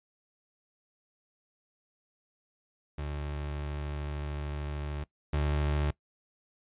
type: tone pair in turn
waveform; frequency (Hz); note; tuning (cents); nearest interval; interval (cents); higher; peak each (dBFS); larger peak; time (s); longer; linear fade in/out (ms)
30% pulse; 73.42 / 73.89; D2 / D2; 0 / +11; unison; 11; second; -31 / -24; second; 2.98-5.04 / 5.33-5.91; first; 5
effects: noise-tail reverb RT60 0.1 s tail -21 dB re dry + resampled to 8000 Hz